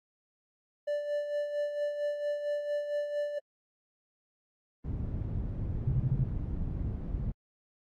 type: tone with tremolo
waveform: triangle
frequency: 586 Hz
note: D5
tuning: 4 cents flat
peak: -26 dBFS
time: 0.87-3.39 s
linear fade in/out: 10 ms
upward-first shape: sine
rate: 4.4 Hz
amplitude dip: 55%
type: low-pass noise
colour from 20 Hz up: white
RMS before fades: -34 dBFS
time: 4.84-7.32 s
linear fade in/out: 10 ms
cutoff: 110 Hz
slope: 12 dB/octave
type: tone bursts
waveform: sine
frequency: 130 Hz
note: C3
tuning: 11 cents flat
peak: -25 dBFS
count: 5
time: 5.87-6.241 s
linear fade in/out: 5 ms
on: 51 ms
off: 29 ms
effects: AAC 48 kbps